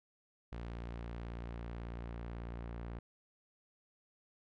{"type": "tone with low-pass filter sweep", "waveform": "sawtooth", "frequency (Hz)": 58.2, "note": "A#1", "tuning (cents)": -2, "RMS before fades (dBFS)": -44, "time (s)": [0.52, 2.99], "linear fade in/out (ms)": 5, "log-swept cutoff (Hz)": [3500, 2000], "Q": 0.7, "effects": []}